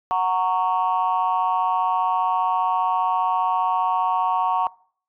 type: chord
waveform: sine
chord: F# major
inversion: none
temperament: just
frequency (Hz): 740 / 925 / 1110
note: F#5 / A#5 / C#6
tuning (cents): 0 / -14 / +2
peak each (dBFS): -22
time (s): 0.11-4.67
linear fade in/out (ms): 0
effects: noise-tail reverb RT60 0.5 s tail -22 dB re dry + tanh soft clip ceiling -11 dBFS